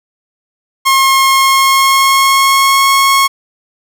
sawtooth tone with pitch glide, 1075 to 1093.2 Hz, C6 to C#6, +47 to -24 cents, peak -3 dBFS, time 0.85-3.28 s, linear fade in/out 20 ms, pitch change +29 cents, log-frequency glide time 1.26-2.87 s, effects none

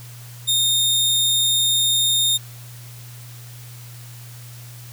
sawtooth tone, 3666 Hz, A#7, 30 cents flat, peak -13 dBFS, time 0.47-2.38 s, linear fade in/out 20 ms, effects added 120 Hz sine -37 dBFS peak until 4.92 s + white hiss -44 dBFS RMS until 4.92 s

